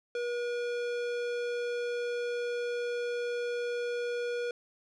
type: tone with tanh clipping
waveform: sine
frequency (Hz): 481.2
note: B4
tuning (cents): -45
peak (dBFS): -33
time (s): 0.15-4.51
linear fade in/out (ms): 2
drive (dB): 18
effects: none